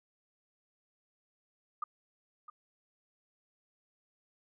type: tone with echo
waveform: sine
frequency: 1218 Hz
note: D#6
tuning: 37 cents flat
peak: -32 dBFS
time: 1.82-1.84 s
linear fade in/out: 5 ms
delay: 660 ms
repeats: 1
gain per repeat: -13 dB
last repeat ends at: 2.5 s
effects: none